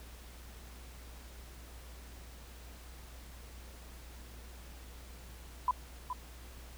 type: tone with echo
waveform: sine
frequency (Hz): 1000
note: B5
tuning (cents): +21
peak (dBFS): -25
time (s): 5.68-5.71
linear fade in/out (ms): 2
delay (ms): 420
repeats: 1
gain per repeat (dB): -9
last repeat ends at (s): 6.13
effects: added 60 Hz sine -49 dBFS peak until 6.77 s + pink hiss -55 dBFS RMS until 6.77 s